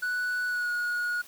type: tone with pitch glide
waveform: triangle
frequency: 1480 to 1447.9 Hz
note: F#6 to F#6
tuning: 0 to -38 cents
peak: -25 dBFS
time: 0.02-1.22 s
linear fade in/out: 10 ms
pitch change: -38 cents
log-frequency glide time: 0.47-0.71 s
effects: white hiss -51 dBFS RMS until 1.27 s